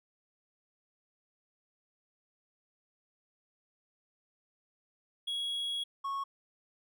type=tone pair in turn; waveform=triangle; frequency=3325 / 1101.6 Hz; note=G#7 / C#6; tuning=+1 / -11 cents; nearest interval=octave + perfect fifth; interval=1912 cents; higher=first; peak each=-31 / -31 dBFS; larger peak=neither; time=5.27-5.84 / 6.04-6.24 s; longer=first; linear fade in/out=10 ms; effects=none